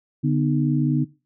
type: tone cluster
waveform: sine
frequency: 144.6 / 249.1 / 308.5 Hz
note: D3 / B3 / D#4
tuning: -27 / +15 / -15 cents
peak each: -19 / -23 / -25 dBFS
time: 0.23-1.05 s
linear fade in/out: 20 ms
effects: noise-tail reverb RT60 0.3 s tail -19 dB re dry